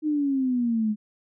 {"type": "exponential sweep", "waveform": "sine", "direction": "down", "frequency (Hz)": [311.1, 208.6], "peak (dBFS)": -21, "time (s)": [0.02, 0.96], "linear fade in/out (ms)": 50, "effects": []}